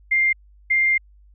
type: tone pair in turn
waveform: sine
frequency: 2105 / 2105 Hz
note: C7 / C7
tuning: +10 / +10 cents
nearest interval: unison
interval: 0 cents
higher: neither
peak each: -15 dBFS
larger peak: neither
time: 0.11-0.33 / 0.7-0.98 s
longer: second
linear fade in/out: 10 ms
effects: added 50 Hz sine -48 dBFS peak until 1.34 s